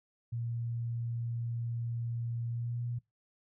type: tone with pitch glide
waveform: sine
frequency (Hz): 117.4 to 120.01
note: A#2 to B2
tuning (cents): +13 to -49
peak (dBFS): -33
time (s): 0.32-2.99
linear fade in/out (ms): 10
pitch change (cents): +38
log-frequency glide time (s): 2.48-2.82
effects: noise-tail reverb RT60 0.2 s tail -22 dB re dry